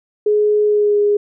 sine tone with pitch glide, 420 to 412.5 Hz, G#4 to G#4, +19 to -12 cents, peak -11 dBFS, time 0.26-1.17 s, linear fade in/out 5 ms, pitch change -31 cents, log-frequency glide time 0.65-0.98 s, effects none

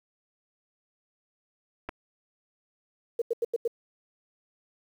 clicks, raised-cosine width 0.5 ms, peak -21 dBFS, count 2, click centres 1.889 / 1.892 s
sine tone bursts, 466.2 Hz, A#4, in tune, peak -23 dBFS, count 5, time 3.19-3.678 s, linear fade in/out 5 ms, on 28 ms, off 87 ms
effects 9-bit

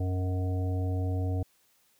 harmonic tone with a mistuned harmonic, 92.5 Hz, F#2, in tune, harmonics 1 / 3 / 5 / 7 / 8, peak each -27 / -37 / -41 / -44 / -45 dBFS, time 0-1.43 s, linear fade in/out 5 ms, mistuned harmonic 7, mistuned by -34 cents, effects white hiss -67 dBFS RMS until 1.99 s

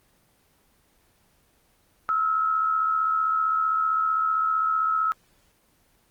sine tone pair together, 1296.5 / 1372 Hz, E6 / F6, -29 / -31 cents, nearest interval minor second, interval 98 cents, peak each -21 / -30 dBFS, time 2.09-5.12 s, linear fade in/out 0 ms, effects pink hiss -63 dBFS RMS until 6.1 s + Opus 24 kbps

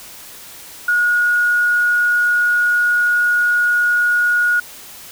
sine tone, 1446 Hz, F#6, 40 cents flat, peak -12 dBFS, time 0.88-4.6 s, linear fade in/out 5 ms, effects white hiss -37 dBFS RMS until 5.11 s

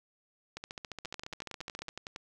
two click trains, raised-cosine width 0.2 ms, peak -23 / -23 dBFS, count 20 / 13, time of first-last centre 0.57-1.889 / 1.05-2.161 s, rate 14.4 / 10.8 Hz, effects none

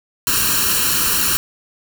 white noise with comb filter, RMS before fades -17 dBFS, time 0.27-1.37 s, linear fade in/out 0 ms, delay 0.71 ms, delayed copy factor +0.8, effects none

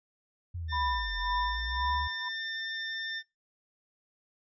sine linear two-way sweep, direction down then up, 90.2 to 42.51 to 74.2 Hz, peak -34 dBFS, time 0.54-2.08 s, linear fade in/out 10 ms, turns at 1.17 s
25% pulse tone, 1797 Hz, A6, 36 cents sharp, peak -30 dBFS, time 0.68-3.23 s, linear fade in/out 50 ms
sine tone with tremolo, 987.8 Hz, B5, in tune, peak -28 dBFS, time 0.72-2.29 s, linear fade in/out 10 ms, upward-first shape sine, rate 1.9 Hz, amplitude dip 90%
effects noise-tail reverb RT60 0.2 s tail -21 dB re dry + resampled to 16000 Hz

